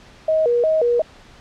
sine tone with vibrato, 550 Hz, C#5, 14 cents flat, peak -14 dBFS, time 0.28-1.02 s, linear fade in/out 5 ms, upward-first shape square, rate 2.8 Hz, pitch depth 240 cents each way, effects pink hiss -46 dBFS RMS until 1.4 s + low-pass 5000 Hz 12 dB/octave

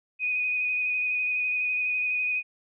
sine tone with vibrato, 2489 Hz, D#7, in tune, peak -24 dBFS, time 0.19-2.43 s, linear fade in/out 50 ms, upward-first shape square, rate 12 Hz, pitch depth 15 cents each way, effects none

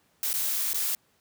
blue noise with dropouts, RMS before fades -28 dBFS, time 0.23-0.95 s, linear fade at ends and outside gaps 1 ms, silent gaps 0.331-0.339 / 0.732-0.744 s, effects pink hiss -67 dBFS RMS until 1.2 s + high-pass 100 Hz 12 dB/octave

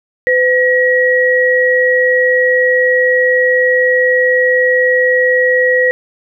sine tone pair together, 505.4 / 1908 Hz, B4 / A#6, +40 / +40 cents, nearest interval octave + major seventh, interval 2300 cents, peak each -11 dBFS, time 0.27-5.91 s, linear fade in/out 0 ms, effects none

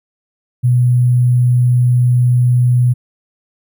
sine tone with sample-and-hold, 123.47 Hz, B2, in tune, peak -8 dBFS, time 0.63-2.94 s, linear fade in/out 20 ms, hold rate 11025 Hz, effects none

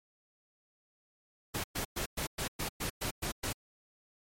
pink noise bursts, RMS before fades -35 dBFS, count 10, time 1.54-3.53 s, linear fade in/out 10 ms, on 100 ms, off 110 ms, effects MP3 64 kbps

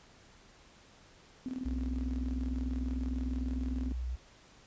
sine tone with tremolo, 256.7 Hz, C4, 33 cents flat, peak -33 dBFS, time 1.46-3.92 s, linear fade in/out 0 ms, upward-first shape square, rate 20 Hz, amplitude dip 70%
sine tone, 61.74 Hz, B1, in tune, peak -33 dBFS, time 1.65-4.16 s, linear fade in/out 10 ms
effects pink hiss -59 dBFS RMS until 4.66 s + resampled to 16000 Hz

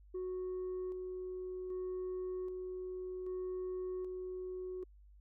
sine tone with tremolo, 368.3 Hz, F#4, 8 cents flat, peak -35 dBFS, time 0.14-4.84 s, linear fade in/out 10 ms, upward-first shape square, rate 0.64 Hz, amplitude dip 35%, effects tanh soft clip ceiling -36 dBFS + added 50 Hz sine -57 dBFS peak until 5.2 s

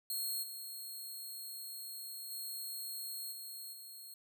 5% pulse tone with level steps, 4258 Hz, C8, 30 cents sharp, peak -29 / -37 / -34 / -38 / -42 dBFS, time 0.1-4.14 s, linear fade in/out 2 ms, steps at 0.42 / 2.3 / 3.31 / 3.72 s, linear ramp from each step 20 ms, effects none

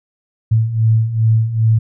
sine beating tone pair, 110 / 112.5 Hz, A2 / A2, 0 / +39 cents, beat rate 2.5 Hz, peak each -17 / -12 dBFS, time 0.51-1.79 s, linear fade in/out 10 ms, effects none

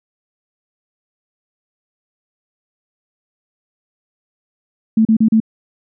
sine tone bursts, 221.2 Hz, A3, 9 cents sharp, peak -8 dBFS, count 4, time 4.97-5.402 s, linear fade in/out 5 ms, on 81 ms, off 36 ms, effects none

